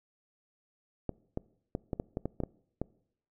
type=clicks; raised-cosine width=2 ms; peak=-19 dBFS; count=10; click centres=1.093 / 1.374 / 1.751 / 1.932 / 1.999 / 2.171 / 2.256 / 2.403 / 2.436 / 2.816 s; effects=noise-tail reverb RT60 0.7 s tail -23 dB re dry